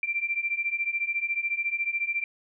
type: beating tone pair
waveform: sine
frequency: 2349 / 2363 Hz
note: D7 / D7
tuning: 0 / +10 cents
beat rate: 14 Hz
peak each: -30 / -28 dBFS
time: 0.03-2.24 s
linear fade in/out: 2 ms
effects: none